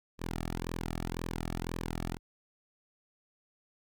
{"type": "tone with flanger", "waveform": "sawtooth", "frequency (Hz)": 42, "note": "E1", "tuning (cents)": 33, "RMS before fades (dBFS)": -37, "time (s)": [0.18, 2.19], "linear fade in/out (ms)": 50, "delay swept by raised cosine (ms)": [1.4, 2], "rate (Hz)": 1.9, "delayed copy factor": -0.8, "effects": []}